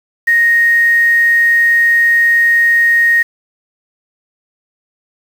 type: tone with quantisation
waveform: sine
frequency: 1864.7 Hz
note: A#6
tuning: in tune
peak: -7 dBFS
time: 0.27-3.23 s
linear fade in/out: 10 ms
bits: 5
effects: none